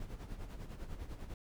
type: noise with tremolo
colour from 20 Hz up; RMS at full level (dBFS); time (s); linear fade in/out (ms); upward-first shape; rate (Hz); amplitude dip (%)
brown; -42; 0-1.34; 2; sine; 10; 65
effects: none